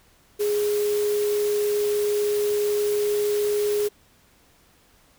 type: tone in noise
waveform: sine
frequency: 415.3 Hz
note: G#4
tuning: in tune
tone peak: -20 dBFS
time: 0.39-3.89 s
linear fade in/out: 20 ms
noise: white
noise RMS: -35 dBFS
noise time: 0.39-3.89 s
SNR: +12 dB
effects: pink hiss -58 dBFS RMS until 5.18 s